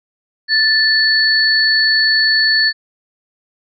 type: tone pair together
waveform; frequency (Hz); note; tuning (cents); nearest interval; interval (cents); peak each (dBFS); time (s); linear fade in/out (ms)
sine; 1760 / 4435; A6 / C#8; 0 / 0; octave + major third; 1600; -13; 0.48-2.73; 50
effects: none